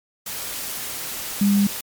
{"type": "tone in noise", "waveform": "sine", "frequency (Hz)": 201.4, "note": "G3", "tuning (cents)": 47, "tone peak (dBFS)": -14, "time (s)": [1.41, 1.67], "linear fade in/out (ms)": 5, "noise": "white", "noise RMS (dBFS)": -30, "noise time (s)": [0.26, 1.81], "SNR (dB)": 13, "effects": ["MP3 96 kbps"]}